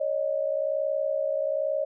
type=tone pair together; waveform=sine; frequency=554.9 / 616 Hz; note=C#5 / D#5; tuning=+2 / -17 cents; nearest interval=major second; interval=181 cents; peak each=-27 dBFS; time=0-1.85 s; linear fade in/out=10 ms; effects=none